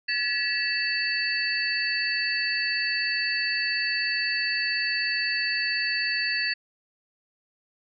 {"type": "tone cluster", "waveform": "sine", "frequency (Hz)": [1706, 1931, 2647, 4508], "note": ["G#6", "B6", "E7", "C#8"], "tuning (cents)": [46, -39, 7, 28], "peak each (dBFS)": [-30, -30, -30, -28], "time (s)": [0.08, 6.54], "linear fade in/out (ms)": 10, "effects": []}